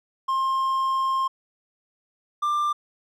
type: tone pair in turn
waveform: triangle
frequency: 1062 / 1187.5 Hz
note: C6 / D6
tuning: +25 / +19 cents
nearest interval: major second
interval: 194 cents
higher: second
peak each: -19 dBFS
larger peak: neither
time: 0.28-1.28 / 2.42-2.73 s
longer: first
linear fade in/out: 10 ms
effects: none